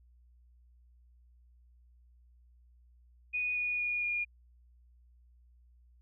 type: tone with pitch steps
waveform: sine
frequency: 2473 / 2457 / 2442 / 2426 Hz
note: D#7 / D#7 / D#7 / D#7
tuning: -11 / -22 / -33 / -44 cents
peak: -30 dBFS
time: 3.33-4.25 s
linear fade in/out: 20 ms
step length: 230 ms
effects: added 60 Hz sine -59 dBFS peak until 6.01 s